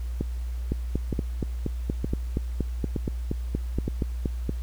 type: two click trains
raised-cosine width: 3 ms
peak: -13 / -13 dBFS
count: 5 / 17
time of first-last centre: 0.21-3.88 / 0.72-4.494 s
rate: 1.09 / 4.24 Hz
effects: added 60 Hz sine -28 dBFS peak until 4.62 s + pink hiss -53 dBFS RMS until 4.62 s